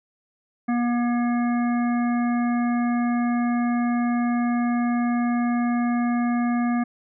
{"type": "harmonic tone", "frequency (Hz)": 240, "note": "B3", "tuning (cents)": -49, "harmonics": [1, 3, 5, 7, 9], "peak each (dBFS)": [-20, -30, -34, -37, -39], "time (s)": [0.68, 6.84], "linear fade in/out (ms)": 10, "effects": []}